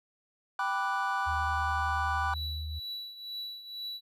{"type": "chord", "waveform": "triangle", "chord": "G major seventh", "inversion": "none", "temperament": "equal", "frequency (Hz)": [784, 987.8, 1174.7, 1480], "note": ["G5", "B5", "D6", "F#6"], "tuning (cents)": [0, 0, 0, 0], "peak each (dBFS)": -32, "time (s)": [0.59, 2.34], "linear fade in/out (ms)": 2}
{"type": "tone with vibrato", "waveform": "sine", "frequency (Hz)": 77, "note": "D#2", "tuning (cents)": -17, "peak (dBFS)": -34, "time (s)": [1.26, 2.8], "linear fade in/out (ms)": 20, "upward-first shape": "triangle", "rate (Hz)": 19, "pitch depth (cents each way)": 17}
{"type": "tone with tremolo", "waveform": "triangle", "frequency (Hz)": 3936, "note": "B7", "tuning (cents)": -7, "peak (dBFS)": -33, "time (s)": [2.32, 4.01], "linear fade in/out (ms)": 50, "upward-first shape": "triangle", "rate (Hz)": 2.1, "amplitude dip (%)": 75}
{"effects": []}